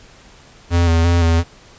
square tone with vibrato, 84.4 Hz, E2, 41 cents sharp, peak -12 dBFS, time 0.7-1.44 s, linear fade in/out 50 ms, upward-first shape square, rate 2.9 Hz, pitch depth 30 cents each way, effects pink hiss -45 dBFS RMS until 1.78 s + resampled to 16000 Hz

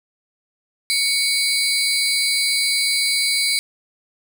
30% pulse tone cluster, 2233 / 4040 / 4795 Hz, C#7 / B7 / D8, +12 / +39 / +35 cents, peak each -19 dBFS, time 0.9-3.59 s, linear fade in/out 0 ms, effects none

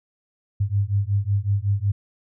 sine beating tone pair, 98 / 103.4 Hz, G2 / G#2, 0 / -7 cents, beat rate 5.4 Hz, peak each -22 dBFS, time 0.6-1.92 s, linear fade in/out 10 ms, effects none

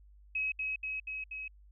sine tone with echo, 2554 Hz, D#7, 45 cents sharp, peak -30 dBFS, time 0.35-0.52 s, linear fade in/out 5 ms, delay 240 ms, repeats 4, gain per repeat -2 dB, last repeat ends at 1.48 s, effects added 50 Hz sine -55 dBFS peak until 1.71 s

